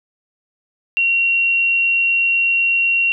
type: tone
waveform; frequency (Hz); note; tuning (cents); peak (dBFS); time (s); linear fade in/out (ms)
sine; 2744; F7; -31; -13; 0.97-3.12; 0
effects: none